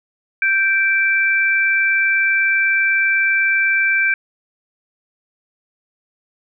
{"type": "tone pair together", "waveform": "sine", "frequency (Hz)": [1568, 2336], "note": ["G6", "D7"], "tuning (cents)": [0, -10], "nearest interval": "perfect fifth", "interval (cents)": 690, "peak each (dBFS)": -16, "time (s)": [0.42, 4.14], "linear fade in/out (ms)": 2, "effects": []}